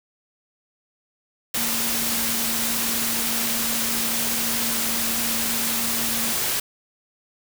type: tone in noise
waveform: sine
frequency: 229.9 Hz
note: A#3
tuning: 24 cents flat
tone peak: -32 dBFS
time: 1.57-6.33 s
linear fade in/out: 5 ms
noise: white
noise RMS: -24 dBFS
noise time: 1.54-6.6 s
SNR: -11 dB
effects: none